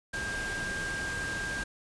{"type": "tone in noise", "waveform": "sine", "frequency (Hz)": 1600, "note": "G6", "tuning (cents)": 35, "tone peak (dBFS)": -33, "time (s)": [0.13, 1.64], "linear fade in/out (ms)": 10, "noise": "pink", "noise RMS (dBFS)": -38, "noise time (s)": [0.13, 1.64], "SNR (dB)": 2, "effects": ["resampled to 22050 Hz"]}